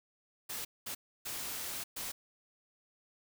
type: noise bursts at uneven times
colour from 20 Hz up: white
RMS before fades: -40 dBFS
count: 4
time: 0.49-0.65 / 0.86-0.95 / 1.25-1.84 / 1.96-2.12 s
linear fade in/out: 10 ms
effects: none